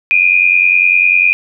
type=tone pair together; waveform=sine; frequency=2399 / 2489 Hz; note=D7 / D#7; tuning=+36 / 0 cents; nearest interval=minor second; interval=64 cents; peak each=-10 dBFS; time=0.11-1.33 s; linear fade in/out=0 ms; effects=none